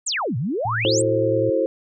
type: exponential two-way sweep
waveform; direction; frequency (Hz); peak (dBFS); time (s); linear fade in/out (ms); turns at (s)
sine; down then up; 8870 to 108.8 to 8870; -21; 0.06-1.02; 10; 0.37
type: tone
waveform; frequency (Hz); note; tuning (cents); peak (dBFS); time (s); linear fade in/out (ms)
sine; 113.7; A#2; -43; -25; 0.65-1.5; 5
type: chord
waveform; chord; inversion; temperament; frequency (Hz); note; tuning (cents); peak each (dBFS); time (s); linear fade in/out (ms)
sine; F# half-diminished seventh; third; equal with one note detuned; 329.6 / 370 / 440 / 530.9; E4 / F#4 / A4 / C5; 0 / 0 / 0 / +25; -24 / -26 / -24 / -20; 0.85-1.66; 0
effects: none